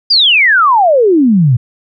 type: exponential sweep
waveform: sine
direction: down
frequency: 4978 to 113.4 Hz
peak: -5 dBFS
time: 0.1-1.57 s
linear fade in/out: 10 ms
effects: none